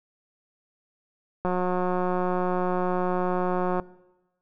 click train, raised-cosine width 1 ms, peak -13 dBFS, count 426, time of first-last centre 1.45-3.798 s, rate 181 Hz, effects noise-tail reverb RT60 1.0 s tail -20 dB re dry

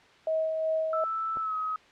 sine tone with tremolo, 637 Hz, D#5, 41 cents sharp, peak -24 dBFS, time 0.27-1.04 s, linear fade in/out 2 ms, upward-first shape sine, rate 2.7 Hz, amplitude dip 35%
sine tone with pitch glide, 1318.5 to 1269.2 Hz, E6 to D#6, 0 to +34 cents, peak -28 dBFS, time 0.93-1.76 s, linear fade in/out 2 ms, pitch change -66 cents, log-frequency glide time 1.4-1.55 s
clicks, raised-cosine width 1 ms, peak -37 / -28 dBFS, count 2, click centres 1.363 / 1.371 s
effects white hiss -56 dBFS RMS until 1.91 s + low-pass 3000 Hz 12 dB/octave

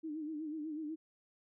sine tone with vibrato, 308.2 Hz, D#4, 16 cents flat, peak -38 dBFS, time 0.03-0.96 s, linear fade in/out 20 ms, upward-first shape sine, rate 8.1 Hz, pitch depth 79 cents each way, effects none

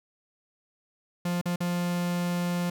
45% pulse tone with dropouts, 175.4 Hz, F3, 8 cents sharp, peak -26 dBFS, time 1.25-2.7 s, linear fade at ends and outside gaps 5 ms, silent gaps 1.414-1.456 / 1.56-1.604 s, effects none

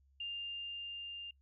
sine tone with level ramp, 2801 Hz, F7, 4 cents sharp, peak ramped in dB -38 to -43 dBFS, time 0.2-1.31 s, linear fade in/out 5 ms, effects noise-tail reverb RT60 0.1 s tail -24 dB re dry + added 68 Hz sine -66 dBFS peak until 1.41 s

